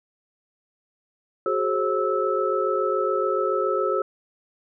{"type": "tone cluster", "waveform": "sine", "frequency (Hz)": [372.9, 420, 535, 1308], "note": ["F#4", "G#4", "C5", "E6"], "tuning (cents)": [14, 19, 38, -14], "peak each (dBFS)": -26, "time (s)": [1.46, 4.02], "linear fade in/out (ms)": 2, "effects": []}